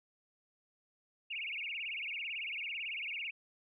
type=tone with vibrato; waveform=sine; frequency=2489 Hz; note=D#7; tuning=in tune; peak=-37 dBFS; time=1.3-3.31 s; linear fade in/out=10 ms; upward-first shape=sine; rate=18 Hz; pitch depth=240 cents each way; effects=none